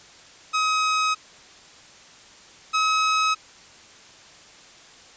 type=tone pair in turn; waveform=sawtooth; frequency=1268 / 1277.6 Hz; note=D#6 / D#6; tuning=+32 / +45 cents; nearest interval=unison; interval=13 cents; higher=second; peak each=-16 / -15 dBFS; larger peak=second; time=0.53-1.15 / 2.73-3.35 s; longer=neither; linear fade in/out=20 ms; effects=white hiss -48 dBFS RMS until 5.16 s + resampled to 16000 Hz